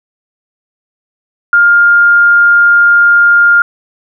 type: tone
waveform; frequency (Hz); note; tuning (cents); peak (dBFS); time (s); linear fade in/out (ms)
sine; 1407; F6; +12; -3; 1.53-3.62; 2
effects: none